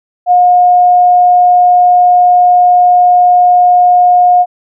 sine tone, 717 Hz, F5, 45 cents sharp, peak -3 dBFS, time 0.26-4.46 s, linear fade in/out 50 ms, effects none

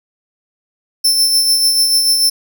sawtooth tone with tremolo, 5330 Hz, E8, 18 cents sharp, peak -6 dBFS, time 1.04-2.3 s, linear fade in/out 10 ms, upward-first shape sine, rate 6.8 Hz, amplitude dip 40%, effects none

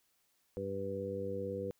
harmonic tone, 98 Hz, G2, in tune, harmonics 1 / 2 / 3 / 4 / 5, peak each -45 / -44 / -47 / -43 / -38 dBFS, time 0.57-1.71 s, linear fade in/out 0 ms, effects white hiss -75 dBFS RMS until 1.79 s

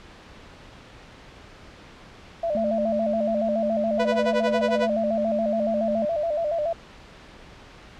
sine tone with vibrato, 634 Hz, D#5, 32 cents sharp, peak -22 dBFS, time 2.43-6.73 s, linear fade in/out 5 ms, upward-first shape square, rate 7.1 Hz, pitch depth 98 cents each way
sine tone, 220 Hz, A3, in tune, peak -26 dBFS, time 2.55-6.05 s, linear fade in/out 0 ms
sawtooth tone with tremolo, 493.9 Hz, B4, in tune, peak -17 dBFS, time 3.99-4.88 s, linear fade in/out 10 ms, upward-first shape sine, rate 11 Hz, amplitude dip 90%
effects pink hiss -46 dBFS RMS until 7.99 s + low-pass 4000 Hz 12 dB/octave

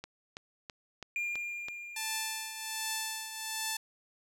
click train, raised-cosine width 0.2 ms, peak -24 dBFS, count 6, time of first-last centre 0.04-1.685 s, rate 3.04 Hz
triangle tone with exponential decay, 2404 Hz, D7, 40 cents sharp, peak -29 dBFS, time 1.16-3.69 s, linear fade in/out 1 ms, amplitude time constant 550 ms
5% pulse tone with tremolo, 880 Hz, A5, in tune, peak -20 dBFS, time 1.96-3.77 s, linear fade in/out 5 ms, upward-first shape triangle, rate 1.3 Hz, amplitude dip 65%
effects none

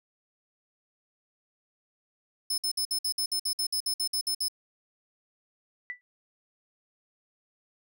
sawtooth tone bursts, 5220 Hz, E8, 18 cents flat, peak -24 dBFS, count 15, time 2.5-4.484 s, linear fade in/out 5 ms, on 80 ms, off 56 ms
sine tone with exponential decay, 1975.5 Hz, B6, in tune, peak -29 dBFS, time 5.9-6.01 s, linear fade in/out 0 ms, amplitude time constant 22 ms
effects none

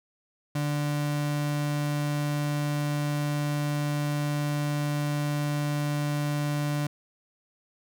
35% pulse tone, 146.83 Hz, D3, in tune, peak -24 dBFS, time 0.55-6.87 s, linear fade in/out 5 ms, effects none

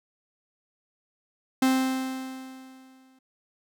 45% pulse tone with exponential decay, 261.6 Hz, C4, in tune, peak -18 dBFS, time 1.62-3.19 s, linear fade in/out 5 ms, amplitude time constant 340 ms, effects none

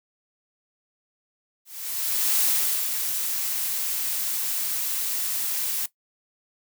blue noise with ADSR envelope, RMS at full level -21 dBFS, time 1.65-5.86 s, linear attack 760 ms, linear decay 460 ms, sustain -6 dB, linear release 4 ms, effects noise-tail reverb RT60 0.1 s tail -17 dB re dry

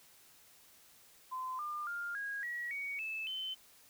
sine tone with pitch steps, 1028 / 1201.5 / 1404.3 / 1641.3 / 1918.3 / 2242 / 2620 / 3063 Hz, C6 / D6 / F6 / G#6 / A#6 / C#7 / E7 / G7, -31 / +39 / +9 / -21 / +49 / +19 / -11 / -41 cents, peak -37 dBFS, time 1.31-3.55 s, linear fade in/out 20 ms, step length 280 ms, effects white hiss -62 dBFS RMS until 3.89 s

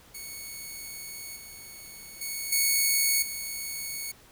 5% pulse tone with level steps, 2217 Hz, C#7, in tune, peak -28 / -33 / -22 / -12 / -23 dBFS, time 0.14-4.12 s, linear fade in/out 10 ms, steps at 1.36 / 2.21 / 2.52 / 3.22 s, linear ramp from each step 5 ms, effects pink hiss -55 dBFS RMS until 4.31 s

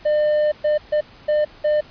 triangle tone bursts at uneven times, 602 Hz, D5, 43 cents sharp, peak -13 dBFS, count 5, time 0.05-0.52 / 0.64-0.78 / 0.92-1.01 / 1.28-1.45 / 1.64-1.81 s, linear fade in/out 10 ms, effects pink hiss -46 dBFS RMS until 1.9 s + resampled to 11025 Hz

